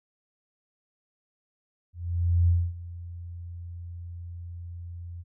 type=tone with ADSR envelope; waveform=sine; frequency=86.4 Hz; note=F2; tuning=18 cents flat; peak=-17 dBFS; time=1.93-5.24 s; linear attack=550 ms; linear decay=250 ms; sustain=-19 dB; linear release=36 ms; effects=none